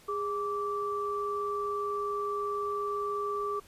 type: tone pair together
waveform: sine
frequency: 410.3 / 1164 Hz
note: G#4 / D6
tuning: -21 / -16 cents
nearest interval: octave + tritone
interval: 1805 cents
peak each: -33 / -32 dBFS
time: 0.08-3.6 s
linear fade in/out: 10 ms
effects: pink hiss -57 dBFS RMS until 3.67 s + resampled to 32000 Hz